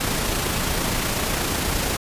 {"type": "noise with amplitude modulation", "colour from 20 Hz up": "pink", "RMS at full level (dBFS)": -22, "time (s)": [0, 1.97], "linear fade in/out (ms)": 10, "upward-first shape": "sine", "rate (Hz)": 28.5, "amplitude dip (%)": 30, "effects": ["resampled to 32000 Hz"]}